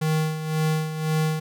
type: tone with tremolo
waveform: square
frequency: 156.6 Hz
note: D#3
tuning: 11 cents sharp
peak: -20 dBFS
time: 0.01-1.4 s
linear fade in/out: 10 ms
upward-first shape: sine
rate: 1.9 Hz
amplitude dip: 65%
effects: none